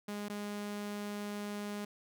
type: tone with dropouts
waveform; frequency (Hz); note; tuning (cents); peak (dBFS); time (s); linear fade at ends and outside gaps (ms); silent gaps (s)
sawtooth; 206.1; G#3; -13; -34; 0.08-1.85; 5; 0.285-0.297
effects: none